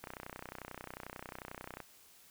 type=click train; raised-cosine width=0.5 ms; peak=-28 dBFS; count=56; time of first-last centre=0.04-1.803 s; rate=31.2 Hz; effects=white hiss -61 dBFS RMS until 2.3 s